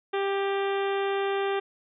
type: harmonic tone with a mistuned harmonic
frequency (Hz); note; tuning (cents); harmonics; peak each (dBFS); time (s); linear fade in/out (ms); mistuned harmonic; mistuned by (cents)
394.9; G4; +13; 1 / 2 / 3 / 4 / 5 / 6 / 7 / 8 / 9; -26 / -32 / -36 / -38 / -40 / -42 / -43 / -44 / -45; 0.13-1.6; 10; 5; -26
effects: none